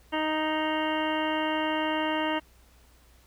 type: harmonic tone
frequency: 311.1 Hz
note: D#4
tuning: in tune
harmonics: 1 / 2 / 3 / 4 / 5 / 6 / 7 / 9 / 10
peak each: -30 / -32 / -31 / -38 / -38 / -37 / -40 / -36 / -42 dBFS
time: 0.12-2.4 s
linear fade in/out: 20 ms
effects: added 60 Hz sine -57 dBFS peak until 3.26 s + pink hiss -61 dBFS RMS until 3.26 s